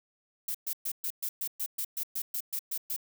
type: noise bursts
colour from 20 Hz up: violet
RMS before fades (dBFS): -33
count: 14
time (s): 0.48-2.964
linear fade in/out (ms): 5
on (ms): 66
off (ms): 120
effects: none